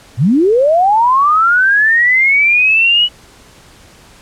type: linear sweep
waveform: sine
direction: up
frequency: 98 to 2960 Hz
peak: -7 dBFS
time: 0.17-3.09 s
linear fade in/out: 50 ms
effects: pink hiss -42 dBFS RMS until 4.21 s + low-pass 10000 Hz 12 dB/octave